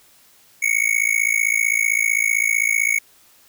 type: tone with amplitude modulation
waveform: square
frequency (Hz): 2217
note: C#7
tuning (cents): 0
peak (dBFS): -13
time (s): 0.62-2.99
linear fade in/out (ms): 10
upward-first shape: sine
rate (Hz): 55.6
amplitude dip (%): 100
effects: white hiss -53 dBFS RMS until 3.48 s